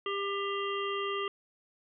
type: harmonic tone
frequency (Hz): 398.3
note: G4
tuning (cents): +28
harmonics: 1 / 3 / 5 / 7 / 8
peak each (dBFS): -34 / -35 / -42 / -40 / -42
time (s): 0.06-1.28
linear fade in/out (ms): 2
effects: none